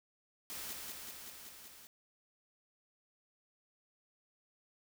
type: noise with echo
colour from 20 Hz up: white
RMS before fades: -44 dBFS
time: 0.5-0.73 s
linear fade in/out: 0 ms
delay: 190 ms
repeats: 6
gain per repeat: -2 dB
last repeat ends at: 1.87 s
effects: none